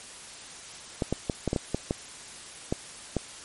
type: clicks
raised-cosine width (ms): 2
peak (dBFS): -12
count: 10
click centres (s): 1.022 / 1.126 / 1.298 / 1.477 / 1.531 / 1.562 / 1.746 / 1.909 / 2.725 / 3.167
effects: white hiss -44 dBFS RMS until 3.44 s + MP3 48 kbps